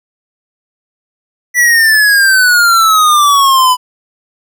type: exponential sweep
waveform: square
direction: down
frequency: 1974 to 992 Hz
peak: -6 dBFS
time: 1.54-3.77 s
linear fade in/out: 50 ms
effects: none